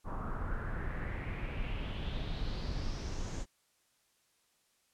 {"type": "noise with low-pass filter sweep", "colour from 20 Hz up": "brown", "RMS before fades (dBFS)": -37, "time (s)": [0.04, 3.46], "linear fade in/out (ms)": 50, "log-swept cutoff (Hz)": [1100, 7100], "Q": 4.3, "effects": ["white hiss -73 dBFS RMS until 4.93 s", "low-pass 11000 Hz 12 dB/octave"]}